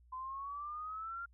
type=exponential sweep; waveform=sine; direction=up; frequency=1018 to 1400 Hz; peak=-40 dBFS; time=0.12-1.26 s; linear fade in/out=10 ms; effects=added 60 Hz sine -61 dBFS peak until 1.33 s